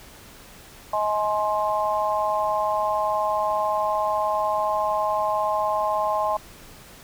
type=harmonic tone; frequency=210.8 Hz; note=G#3; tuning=26 cents sharp; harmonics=3 / 4 / 5; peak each=-25 / -25 / -25 dBFS; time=0.93-6.37 s; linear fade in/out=5 ms; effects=pink hiss -46 dBFS RMS until 7.03 s